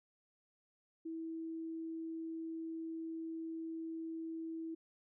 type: tone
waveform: sine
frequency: 325.6 Hz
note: E4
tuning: 21 cents flat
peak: -40 dBFS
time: 1.05-4.75 s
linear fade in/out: 10 ms
effects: none